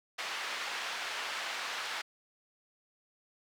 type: band-pass noise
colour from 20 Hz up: pink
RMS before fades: -38 dBFS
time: 0.18-2.02 s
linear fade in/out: 10 ms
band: 1100 to 4100 Hz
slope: 12 dB/octave
effects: none